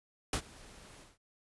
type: noise with ADSR envelope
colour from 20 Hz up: pink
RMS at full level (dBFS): -30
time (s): 0.33-1.18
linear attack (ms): 3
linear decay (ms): 76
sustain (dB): -24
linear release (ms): 190
effects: resampled to 24000 Hz